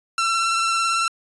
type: tone with vibrato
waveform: sawtooth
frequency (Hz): 1347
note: E6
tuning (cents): +37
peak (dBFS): -15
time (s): 0.18-1.08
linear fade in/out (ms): 2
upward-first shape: sine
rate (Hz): 18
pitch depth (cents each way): 19
effects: resampled to 22050 Hz